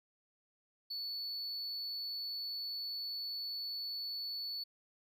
triangle tone, 4445 Hz, C#8, 4 cents sharp, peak -37 dBFS, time 0.9-4.64 s, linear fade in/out 10 ms, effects none

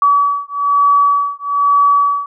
sine beating tone pair, 1141 / 1142.1 Hz, C#6 / D6, +50 / -49 cents, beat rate 1.1 Hz, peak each -13 dBFS, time 0.02-2.26 s, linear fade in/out 2 ms, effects none

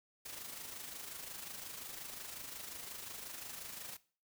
white noise with amplitude modulation, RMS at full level -45 dBFS, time 0.25-3.97 s, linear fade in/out 10 ms, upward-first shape sine, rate 25.6 Hz, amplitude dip 50%, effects noise-tail reverb RT60 0.4 s tail -19 dB re dry

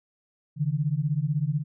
sine beating tone pair, 140.6 / 156.6 Hz, C#3 / D#3, +25 / +11 cents, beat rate 16 Hz, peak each -26 dBFS, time 0.56-1.64 s, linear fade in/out 50 ms, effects none

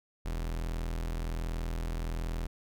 40% pulse tone, 41.27 Hz, E1, 3 cents sharp, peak -31 dBFS, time 0.25-2.47 s, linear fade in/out 10 ms, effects none

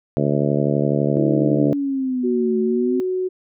harmonic tone, 72 Hz, D2, 34 cents flat, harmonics 2 / 3 / 4 / 5 / 6 / 7 / 8 / 9, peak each -21 / -23 / -24 / -25 / -26 / -26 / -27 / -28 dBFS, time 0.17-1.73 s, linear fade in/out 0 ms
sine linear two-way sweep, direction down then up, 329.6 to 220 to 261.5 Hz, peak -19 dBFS, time 1.17-3 s, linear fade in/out 0 ms, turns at 2.6 s
sine tone, 370 Hz, F#4, in tune, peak -19 dBFS, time 2.23-3.29 s, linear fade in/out 20 ms
effects none

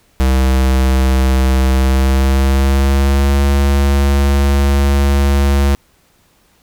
square tone with pitch glide, 65.4 to 69.69 Hz, C2 to C#2, 0 to +10 cents, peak -10 dBFS, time 0.2-5.75 s, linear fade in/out 0 ms, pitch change +110 cents, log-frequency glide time 1.69-3.44 s, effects pink hiss -54 dBFS RMS until 6.62 s

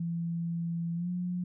sine tone with pitch glide, 168.6 to 178.63 Hz, E3 to F3, +39 to +39 cents, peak -30 dBFS, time 0-1.44 s, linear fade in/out 5 ms, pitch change +100 cents, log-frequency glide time 0.95-1.09 s, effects none

